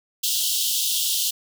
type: high-pass noise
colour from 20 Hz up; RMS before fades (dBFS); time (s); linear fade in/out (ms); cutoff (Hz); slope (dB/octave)
pink; -23; 0.23-1.31; 10; 2900; 96
effects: none